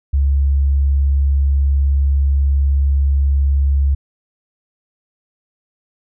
sine tone, 69.4 Hz, C#2, 3 cents sharp, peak -11 dBFS, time 0.13-3.95 s, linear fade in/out 10 ms, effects none

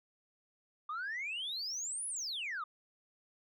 sine exponential two-way sweep, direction up then down, 1174.7 to 10548 to 1174.7 Hz, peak -35 dBFS, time 0.89-2.64 s, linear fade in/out 5 ms, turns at 2.07 s, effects tanh soft clip ceiling -34 dBFS

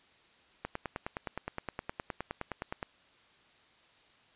click train, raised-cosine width 0.5 ms, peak -20 dBFS, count 22, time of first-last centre 0.65-2.828 s, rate 9.64 Hz, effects white hiss -63 dBFS RMS until 4.35 s + resampled to 8000 Hz

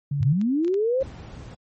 sine tone, 142.4 Hz, C#3, 47 cents sharp, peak -22 dBFS, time 0.11-0.33 s, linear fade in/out 5 ms
sine linear sweep, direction up, 92.5 to 545 Hz, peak -19 dBFS, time 0.2-1.03 s, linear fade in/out 5 ms
clicks, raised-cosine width 0.2 ms, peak -26 dBFS, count 5, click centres 0.23 / 0.414 / 0.647 / 0.68 / 0.742 s
brown noise, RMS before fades -36 dBFS, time 1-1.55 s, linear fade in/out 10 ms
effects high-pass 60 Hz 12 dB/octave + MP3 32 kbps

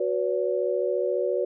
sine chord, F# suspended fourth, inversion none, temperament equal with one note detuned, 370 / 493.9 / 568.3 Hz, F#4 / B4 / C#5, 0 / 0 / +43 cents, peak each -27 dBFS, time 0-1.45 s, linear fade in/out 5 ms, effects none

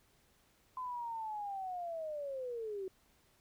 sine linear sweep, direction down, 1027 to 370 Hz, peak -38 dBFS, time 0.77-2.88 s, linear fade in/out 2 ms, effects pink hiss -70 dBFS RMS until 3.4 s

